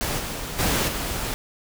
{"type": "noise with level steps", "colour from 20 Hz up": "pink", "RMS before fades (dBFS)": [-26, -30, -32, -22, -28], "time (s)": [0.01, 1.34], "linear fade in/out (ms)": 0, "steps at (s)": [0.18, 0.34, 0.58, 0.87], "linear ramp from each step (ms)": 20, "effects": []}